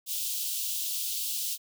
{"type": "high-pass noise", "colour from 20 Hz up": "white", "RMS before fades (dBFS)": -32, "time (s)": [0.06, 1.58], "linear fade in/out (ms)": 50, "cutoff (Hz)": 2900, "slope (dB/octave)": 48, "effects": []}